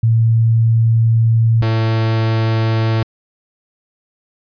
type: tone pair in turn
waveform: sine / 45% pulse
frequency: 113.8 / 111.84 Hz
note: A#2 / A2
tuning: -41 / +29 cents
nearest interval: unison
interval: 30 cents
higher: first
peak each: -9 / -13 dBFS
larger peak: first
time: 0.03-1.62 / 1.62-3.03 s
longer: first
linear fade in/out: 5 ms
effects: resampled to 11025 Hz